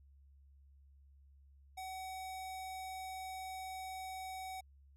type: tone with low-pass filter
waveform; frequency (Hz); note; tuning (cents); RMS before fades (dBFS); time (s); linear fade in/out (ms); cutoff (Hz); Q
square; 754; F#5; +32; -45; 1.77-4.61; 10; 12000; 1.2
effects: added 69 Hz sine -60 dBFS peak until 4.96 s